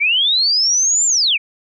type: linear two-way sweep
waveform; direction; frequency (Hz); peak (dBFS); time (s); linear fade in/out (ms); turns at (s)
sine; up then down; 2217 to 7390 to 2217; -12; 0-1.38; 20; 1.06
effects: none